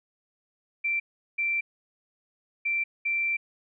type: tone bursts at uneven times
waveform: sine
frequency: 2349 Hz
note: D7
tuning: in tune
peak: -24 dBFS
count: 4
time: 0.84-1 / 1.38-1.61 / 2.65-2.84 / 3.05-3.37 s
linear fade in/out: 10 ms
effects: none